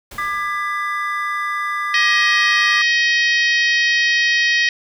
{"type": "noise with exponential decay", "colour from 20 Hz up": "pink", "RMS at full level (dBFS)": -35, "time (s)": [0.11, 1.13], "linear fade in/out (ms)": 5, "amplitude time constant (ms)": 220}
{"type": "chord", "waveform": "triangle", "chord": "G# diminished", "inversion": "second", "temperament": "just", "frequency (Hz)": [1196.1, 1661.2, 1993.5], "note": ["D6", "G#6", "B6"], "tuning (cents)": [31, 0, 16], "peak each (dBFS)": [-20, -26, -23], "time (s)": [0.18, 2.82], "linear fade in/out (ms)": 5}
{"type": "harmonic tone", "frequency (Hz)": 631, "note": "D#5", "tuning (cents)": 24, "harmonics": [3, 4, 5, 6, 7, 8, 9], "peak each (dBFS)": [-15, -21, -24, -27, -27, -27, -30], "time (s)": [1.94, 4.69], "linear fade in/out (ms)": 2}
{"effects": []}